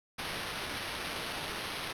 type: noise with sample-and-hold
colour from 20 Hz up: white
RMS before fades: -38 dBFS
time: 0.18-1.93 s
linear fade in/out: 10 ms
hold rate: 7350 Hz
effects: low-pass 12000 Hz 12 dB/octave